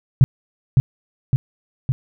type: tone with echo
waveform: sine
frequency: 130.81 Hz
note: C3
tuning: in tune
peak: -5 dBFS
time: 0.21-0.24 s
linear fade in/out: 0 ms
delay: 560 ms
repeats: 3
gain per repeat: -3 dB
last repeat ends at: 1.92 s
effects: none